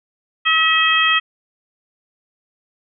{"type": "harmonic tone", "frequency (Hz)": 642, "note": "E5", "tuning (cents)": -46, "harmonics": [2, 3, 4, 5], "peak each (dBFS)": [-18, -18, -18, -18], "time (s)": [0.45, 1.2], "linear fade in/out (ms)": 20, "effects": []}